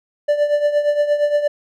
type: tone with tremolo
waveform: triangle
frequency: 587.3 Hz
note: D5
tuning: in tune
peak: -9 dBFS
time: 0.28-1.48 s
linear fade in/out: 10 ms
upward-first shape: triangle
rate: 8.6 Hz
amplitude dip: 75%
effects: none